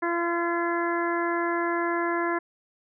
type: harmonic tone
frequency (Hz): 341.7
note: F4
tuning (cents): -38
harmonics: 1 / 2 / 3 / 4 / 5 / 6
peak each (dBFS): -27 / -32 / -30 / -34 / -32 / -38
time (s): 0.02-2.39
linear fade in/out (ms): 10
effects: none